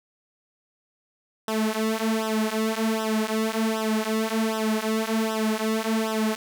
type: tone with flanger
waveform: sawtooth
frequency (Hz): 220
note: A3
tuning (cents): 0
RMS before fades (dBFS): -25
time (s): 1.48-6.36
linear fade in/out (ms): 2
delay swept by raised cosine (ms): 0.44 to 5.84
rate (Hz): 1.3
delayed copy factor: -0.9
effects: none